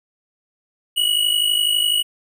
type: tone pair together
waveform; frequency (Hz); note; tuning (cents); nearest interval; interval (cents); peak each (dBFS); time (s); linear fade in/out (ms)
square; 2898 / 2950; F#7 / F#7; -37 / -6; unison; 31; -19 / -20; 0.96-2.03; 20
effects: none

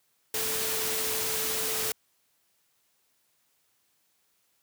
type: tone in noise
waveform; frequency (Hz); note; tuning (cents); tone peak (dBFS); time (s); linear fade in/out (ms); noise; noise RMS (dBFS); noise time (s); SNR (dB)
sine; 440; A4; 0; -37; 0.34-1.92; 2; white; -30; 0.34-1.92; -10
effects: white hiss -71 dBFS RMS until 4.62 s + high-pass 60 Hz 12 dB/octave

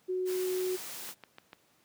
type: tone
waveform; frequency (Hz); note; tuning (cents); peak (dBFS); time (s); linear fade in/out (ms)
sine; 368.8; F#4; -6; -29; 0.08-0.77; 20
type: noise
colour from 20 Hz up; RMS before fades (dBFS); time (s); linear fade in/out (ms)
white; -42; 0.25-1.15; 50
type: click train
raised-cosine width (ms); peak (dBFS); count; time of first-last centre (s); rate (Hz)
0.3; -30; 4; 1.09-1.531; 6.8
effects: pink hiss -67 dBFS RMS until 1.84 s + high-pass 150 Hz 12 dB/octave

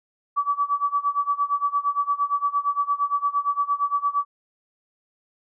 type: tone with tremolo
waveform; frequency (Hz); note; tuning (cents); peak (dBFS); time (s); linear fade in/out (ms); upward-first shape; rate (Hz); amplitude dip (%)
sine; 1148; D6; -40; -17; 0.36-4.25; 20; sine; 8.7; 90
effects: none

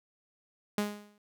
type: tone with exponential decay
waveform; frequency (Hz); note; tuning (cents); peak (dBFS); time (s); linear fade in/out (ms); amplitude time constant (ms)
sawtooth; 207.2; G#3; -4; -22; 0.78-1.18; 2; 85
effects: none

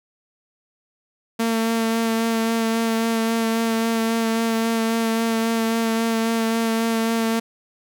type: tone with vibrato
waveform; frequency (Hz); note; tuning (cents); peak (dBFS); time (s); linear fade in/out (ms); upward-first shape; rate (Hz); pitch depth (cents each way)
sawtooth; 226.7; A#3; -48; -15; 1.39-7.4; 10; sine; 3.7; 16
effects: none

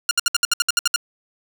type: tone bursts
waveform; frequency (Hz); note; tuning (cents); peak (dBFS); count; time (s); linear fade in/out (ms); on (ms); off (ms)
10% pulse; 1407; F6; +12; -6; 11; 0.09-0.961; 2; 21; 64
effects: none

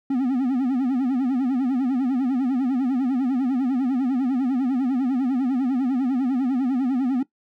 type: tone with vibrato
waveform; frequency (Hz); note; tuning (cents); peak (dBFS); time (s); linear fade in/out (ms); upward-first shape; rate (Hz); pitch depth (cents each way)
triangle; 258.4; C4; -21; -17; 0.1-7.23; 5; sine; 10; 130
effects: noise-tail reverb RT60 0.1 s tail -18 dB re dry

